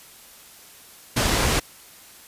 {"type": "low-pass noise", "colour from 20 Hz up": "pink", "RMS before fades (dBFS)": -21, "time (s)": [1.16, 1.6], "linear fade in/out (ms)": 10, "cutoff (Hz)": 10000, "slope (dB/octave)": 12, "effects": ["white hiss -47 dBFS RMS until 2.27 s", "resampled to 32000 Hz"]}